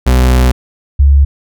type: tone pair in turn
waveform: 40% pulse / sine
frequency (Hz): 62.8 / 70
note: B1 / C#2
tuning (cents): +30 / +18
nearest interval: major second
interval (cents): 188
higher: second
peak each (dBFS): -5 / -3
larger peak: second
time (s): 0.06-0.52 / 0.99-1.25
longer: first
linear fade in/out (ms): 10
effects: none